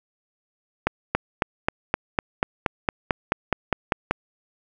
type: accelerating click train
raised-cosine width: 0.5 ms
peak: -4 dBFS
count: 15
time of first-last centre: 0.87-4.11 s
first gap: 280 ms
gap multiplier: 0.97
effects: none